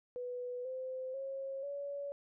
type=tone with pitch steps; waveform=sine; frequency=493.9 / 517 / 541.1 / 566.4 Hz; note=B4 / C5 / C#5 / C#5; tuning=0 / -21 / -42 / +37 cents; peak=-38 dBFS; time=0.16-2.12 s; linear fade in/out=0 ms; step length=490 ms; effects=none